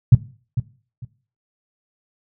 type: tone with echo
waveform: sine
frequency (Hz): 123.47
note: B2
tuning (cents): 0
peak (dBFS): -3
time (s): 0.12-0.15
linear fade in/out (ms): 5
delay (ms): 450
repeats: 2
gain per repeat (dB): -13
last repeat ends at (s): 1.05
effects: noise-tail reverb RT60 0.4 s tail -17 dB re dry